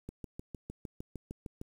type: click train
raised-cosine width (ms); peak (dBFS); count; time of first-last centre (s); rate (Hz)
3; -28; 11; 0.09-1.614; 6.56
effects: 9-bit